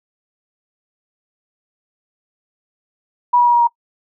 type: tone with pitch steps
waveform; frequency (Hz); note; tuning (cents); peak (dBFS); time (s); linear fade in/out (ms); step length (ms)
sine; 972 / 965.3 / 958.6 / 952 / 945.4; B5 / B5 / A#5 / A#5 / A#5; -28 / -40 / +48 / +36 / +24; -9; 3.33-3.675; 10; 69
effects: noise-tail reverb RT60 0.1 s tail -24 dB re dry